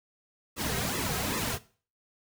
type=noise with flanger; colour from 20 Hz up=pink; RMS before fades=-31 dBFS; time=0.56-1.59 s; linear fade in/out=50 ms; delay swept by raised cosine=1.3 to 3.5 ms; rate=2.5 Hz; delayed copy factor=-1; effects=noise-tail reverb RT60 0.4 s tail -18 dB re dry